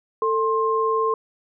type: tone pair together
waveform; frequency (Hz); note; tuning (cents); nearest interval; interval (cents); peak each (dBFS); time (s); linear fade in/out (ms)
sine; 445.3 / 1059; A4 / C6; +21 / +21; octave + minor third; 1500; -21; 0.22-1.14; 2
effects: none